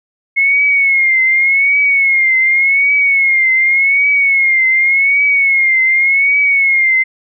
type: tone with vibrato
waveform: sine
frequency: 2170 Hz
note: C#7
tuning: 37 cents flat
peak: -8 dBFS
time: 0.36-7.04 s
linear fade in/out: 20 ms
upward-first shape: triangle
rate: 0.87 Hz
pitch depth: 91 cents each way
effects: none